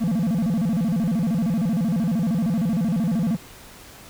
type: tone with vibrato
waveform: triangle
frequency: 196 Hz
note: G3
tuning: in tune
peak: -17 dBFS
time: 0-3.37 s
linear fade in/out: 20 ms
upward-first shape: square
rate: 13 Hz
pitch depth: 260 cents each way
effects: pink hiss -44 dBFS RMS until 4.09 s